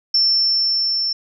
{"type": "tone with level ramp", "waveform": "sine", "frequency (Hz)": 5380, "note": "E8", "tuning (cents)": 34, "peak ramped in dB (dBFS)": [-12, -18], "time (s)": [0.14, 1.13], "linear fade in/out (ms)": 5, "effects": []}